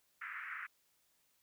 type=band-pass noise; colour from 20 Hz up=pink; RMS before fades=-45 dBFS; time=0.21-0.67 s; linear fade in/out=10 ms; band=1300 to 2200 Hz; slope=48 dB/octave; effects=white hiss -75 dBFS RMS until 1.42 s